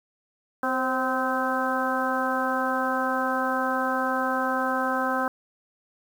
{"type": "harmonic tone with a mistuned harmonic", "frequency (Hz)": 258, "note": "C4", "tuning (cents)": -24, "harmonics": [1, 2, 3, 4, 5, 6], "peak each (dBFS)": [-30, -30, -30, -30, -30, -30], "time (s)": [0.63, 5.28], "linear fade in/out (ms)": 2, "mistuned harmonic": 2, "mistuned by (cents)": 38, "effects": ["8-bit"]}